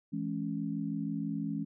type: chord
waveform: sine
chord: C# minor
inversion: first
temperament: equal with one note detuned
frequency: 164.81 / 210.8 / 277.2 Hz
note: E3 / G#3 / C#4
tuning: 0 / +26 / 0 cents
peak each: -37 / -36 / -36 dBFS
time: 0.12-1.65 s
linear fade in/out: 20 ms
effects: none

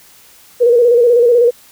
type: tone with vibrato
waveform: sine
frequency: 478.3 Hz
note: A#4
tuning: 44 cents sharp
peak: -6 dBFS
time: 0.6-1.51 s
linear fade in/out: 20 ms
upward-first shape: square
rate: 16 Hz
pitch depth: 47 cents each way
effects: white hiss -44 dBFS RMS until 1.71 s

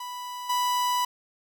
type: tone with level steps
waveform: 45% pulse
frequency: 987.8 Hz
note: B5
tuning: in tune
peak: -34 / -23 dBFS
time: 0-1.05 s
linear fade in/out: 5 ms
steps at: 0.49 s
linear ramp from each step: 10 ms
effects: none

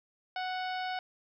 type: harmonic tone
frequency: 740 Hz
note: F#5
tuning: in tune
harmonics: 1 / 2 / 3 / 4 / 5 / 6 / 7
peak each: -34 / -40 / -44 / -46 / -48 / -50 / -51 dBFS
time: 0.36-0.99 s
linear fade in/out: 2 ms
effects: 12-bit

